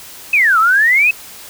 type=exponential two-way sweep; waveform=sine; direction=down then up; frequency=2621 to 1262 to 2621 Hz; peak=-8 dBFS; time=0.33-1.11 s; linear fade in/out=5 ms; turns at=0.59 s; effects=white hiss -35 dBFS RMS until 1.49 s